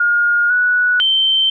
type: tone with pitch steps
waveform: sine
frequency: 1424 / 1472 / 3111 Hz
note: F6 / F#6 / G7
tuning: +33 / -9 / -14 cents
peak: -11 dBFS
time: 0-1.5 s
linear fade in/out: 5 ms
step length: 500 ms
effects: none